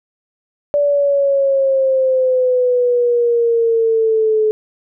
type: exponential sweep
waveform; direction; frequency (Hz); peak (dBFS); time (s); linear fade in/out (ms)
sine; down; 581 to 429.1; -11; 0.74-4.51; 0
effects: none